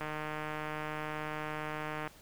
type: click train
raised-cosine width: 0.5 ms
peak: -23 dBFS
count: 317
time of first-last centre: 0.01-2.075 s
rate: 153 Hz
effects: pink hiss -57 dBFS RMS until 2.21 s